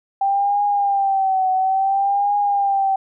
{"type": "tone with vibrato", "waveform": "sine", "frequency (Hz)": 784, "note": "G5", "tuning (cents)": 0, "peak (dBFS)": -15, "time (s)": [0.21, 2.96], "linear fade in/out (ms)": 5, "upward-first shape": "triangle", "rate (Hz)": 0.58, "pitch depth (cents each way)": 80, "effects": []}